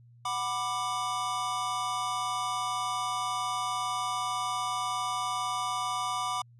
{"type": "chord", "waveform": "square", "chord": "B minor", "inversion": "second", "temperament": "just", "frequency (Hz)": [740.8, 987.8, 1185.3], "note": ["F#5", "B5", "D6"], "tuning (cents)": [2, 0, 16], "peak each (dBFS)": [-37, -35, -33], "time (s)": [0.25, 6.42], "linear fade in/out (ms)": 5, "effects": ["added 119 Hz sine -53 dBFS peak until 6.59 s", "resampled to 24000 Hz"]}